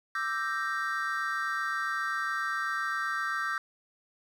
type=chord; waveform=triangle; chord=E half-diminished seventh; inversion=third; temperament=equal with one note detuned; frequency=1174.7 / 1322.3 / 1568 / 1864.7 Hz; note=D6 / E6 / G6 / Bb6; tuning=0 / +5 / 0 / 0 cents; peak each=-34 / -33 / -31 / -35 dBFS; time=0.15-3.58 s; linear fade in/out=2 ms; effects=10-bit